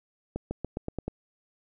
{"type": "accelerating click train", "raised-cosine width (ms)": 2, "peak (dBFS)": -18, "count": 7, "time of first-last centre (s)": [0.36, 1.08], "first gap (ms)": 150, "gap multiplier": 0.91, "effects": []}